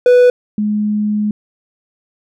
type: tone pair in turn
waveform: triangle / sine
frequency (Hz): 493.9 / 210.1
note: B4 / G#3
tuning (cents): 0 / +20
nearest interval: octave + minor third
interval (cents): 1480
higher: first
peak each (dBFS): -3 / -13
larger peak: first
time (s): 0.06-0.3 / 0.58-1.31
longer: second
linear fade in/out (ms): 2
effects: none

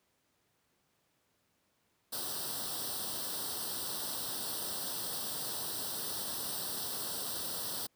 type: noise with comb filter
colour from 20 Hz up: white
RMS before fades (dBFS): -38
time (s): 2.12-7.87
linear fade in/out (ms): 10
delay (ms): 0.22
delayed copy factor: +0.85
effects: pink hiss -75 dBFS RMS until 7.95 s + high-pass 100 Hz 12 dB/octave

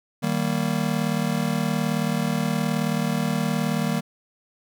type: chord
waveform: square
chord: Eb major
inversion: none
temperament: just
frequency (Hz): 155.56 / 194.45 / 233.3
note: Eb3 / G3 / Bb3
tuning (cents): 0 / -14 / +2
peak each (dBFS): -27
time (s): 0.22-4.01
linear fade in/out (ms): 20
effects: none

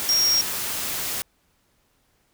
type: tone in noise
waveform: sine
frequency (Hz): 5588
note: F8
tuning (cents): 0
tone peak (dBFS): -17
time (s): 0.09-0.41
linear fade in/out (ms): 0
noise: white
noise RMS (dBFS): -28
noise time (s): 0-1.22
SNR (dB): +8
effects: pink hiss -66 dBFS RMS until 2.33 s

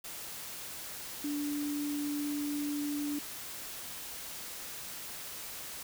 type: tone in noise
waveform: sine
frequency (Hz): 291.6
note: D4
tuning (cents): -12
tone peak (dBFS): -32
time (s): 1.24-3.19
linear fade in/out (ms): 5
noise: white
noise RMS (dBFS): -43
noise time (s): 0.04-5.83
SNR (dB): +8
effects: none

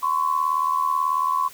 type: tone pair together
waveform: sine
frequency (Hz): 1030 / 1108.3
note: C6 / C#6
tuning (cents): -28 / -1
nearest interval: minor second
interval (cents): 127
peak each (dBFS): -22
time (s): 0.02-1.49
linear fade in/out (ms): 20
effects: white hiss -45 dBFS RMS until 1.53 s

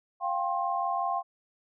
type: chord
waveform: sine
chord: F suspended second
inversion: none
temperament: equal with one note detuned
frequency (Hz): 698.5 / 784 / 1063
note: F5 / G5 / C6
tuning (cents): 0 / 0 / +27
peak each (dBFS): -31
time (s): 0.2-1.23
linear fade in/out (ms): 50
effects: none

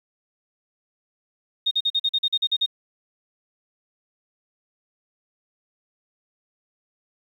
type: tone bursts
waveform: sine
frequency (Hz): 3700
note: A#7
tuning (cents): -14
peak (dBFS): -18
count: 11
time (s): 1.66-2.662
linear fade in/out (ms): 10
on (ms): 52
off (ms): 43
effects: 9-bit

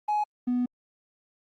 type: tone pair in turn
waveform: triangle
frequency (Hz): 840 / 246.7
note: G#5 / B3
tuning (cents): +19 / -2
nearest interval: octave + major sixth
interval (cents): 2121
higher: first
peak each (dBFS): -20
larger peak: neither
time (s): 0.08-0.24 / 0.47-0.66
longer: second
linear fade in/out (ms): 10
effects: tanh soft clip ceiling -19 dBFS + Opus 24 kbps

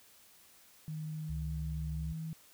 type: tone with pitch glide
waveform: sine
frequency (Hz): 155.56 to 160.49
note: D#3 to E3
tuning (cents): 0 to -46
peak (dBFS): -37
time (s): 0.88-2.33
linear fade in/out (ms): 0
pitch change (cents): +54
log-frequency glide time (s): 1.94-2.13
type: tone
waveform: sine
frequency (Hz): 69.2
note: C#2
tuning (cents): -2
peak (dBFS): -37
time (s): 1.29-2.13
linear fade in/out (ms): 10
effects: white hiss -61 dBFS RMS until 2.53 s

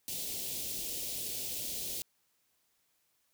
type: band-stop noise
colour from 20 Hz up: white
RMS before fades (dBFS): -38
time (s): 0.08-2.02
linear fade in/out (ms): 0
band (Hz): 600 to 2800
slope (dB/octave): 24
effects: white hiss -75 dBFS RMS until 3.33 s

